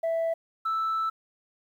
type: tone pair in turn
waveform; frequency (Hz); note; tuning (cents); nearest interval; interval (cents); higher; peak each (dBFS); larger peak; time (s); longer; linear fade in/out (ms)
sine; 659.3 / 1318.6; E5 / E6; 0 / 0; octave; 1200; second; -22 / -23; first; 0.03-0.34 / 0.65-1.1; second; 10
effects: tanh soft clip ceiling -23 dBFS + 10-bit